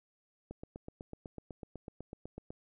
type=click train; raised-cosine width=2 ms; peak=-30 dBFS; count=17; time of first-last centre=0.51-2.505 s; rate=8.02 Hz; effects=none